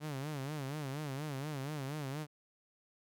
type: tone with vibrato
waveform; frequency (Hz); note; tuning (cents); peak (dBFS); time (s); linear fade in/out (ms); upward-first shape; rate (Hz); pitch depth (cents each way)
sawtooth; 143.1; D3; -45; -34; 0-2.27; 50; sine; 4.2; 140
effects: none